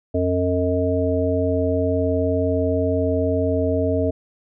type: harmonic tone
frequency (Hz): 90.2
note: F#2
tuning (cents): -44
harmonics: 1 / 3 / 5 / 7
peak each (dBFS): -23 / -23 / -23 / -23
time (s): 0.14-4.11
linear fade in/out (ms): 10
effects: none